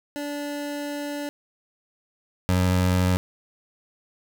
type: tone pair in turn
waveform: 25% pulse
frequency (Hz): 290 / 91.34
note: D4 / F#2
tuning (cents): -22 / -22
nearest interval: octave + minor sixth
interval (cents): 2000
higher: first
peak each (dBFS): -25 / -15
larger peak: second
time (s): 0.16-1.29 / 2.49-3.17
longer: first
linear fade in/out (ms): 0
effects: none